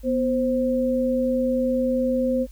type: tone pair together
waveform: sine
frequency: 246.6 / 523.7 Hz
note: B3 / C5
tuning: -2 / +1 cents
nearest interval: octave + minor second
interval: 1303 cents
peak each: -22 dBFS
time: 0.03-2.47 s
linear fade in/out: 50 ms
effects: added 50 Hz sine -39 dBFS peak until 2.51 s + white hiss -57 dBFS RMS until 2.51 s